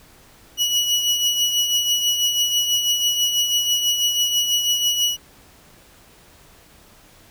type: tone with tremolo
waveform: 30% pulse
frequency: 2927 Hz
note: F#7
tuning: 19 cents flat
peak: -12 dBFS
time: 0.57-5.17 s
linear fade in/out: 50 ms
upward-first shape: triangle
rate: 6.1 Hz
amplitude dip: 55%
effects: pink hiss -50 dBFS RMS until 7.3 s